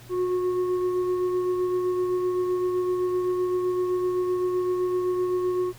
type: tone with frequency modulation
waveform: sine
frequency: 362.6 Hz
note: F#4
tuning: 35 cents flat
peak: -22 dBFS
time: 0.09-5.73 s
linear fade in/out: 50 ms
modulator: 733 Hz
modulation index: 0.4
effects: added 120 Hz sine -47 dBFS peak until 5.78 s + pink hiss -50 dBFS RMS until 5.78 s